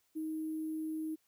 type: tone with sample-and-hold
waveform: sine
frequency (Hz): 314.4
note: D#4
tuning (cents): +18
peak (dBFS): -35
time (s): 0.15-1.16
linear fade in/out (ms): 20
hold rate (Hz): 11025
effects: white hiss -75 dBFS RMS until 1.27 s